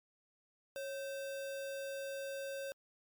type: tone with sample-and-hold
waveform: sine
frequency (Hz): 550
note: C#5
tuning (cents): -14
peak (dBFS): -39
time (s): 0.76-2.72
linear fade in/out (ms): 0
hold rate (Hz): 2100
effects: MP3 96 kbps